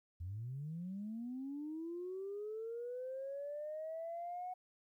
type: linear sweep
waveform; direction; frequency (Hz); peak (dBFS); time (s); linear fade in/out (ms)
sine; up; 81.6 to 738; -40; 0.2-4.54; 10
effects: tanh soft clip ceiling -36 dBFS + 13-bit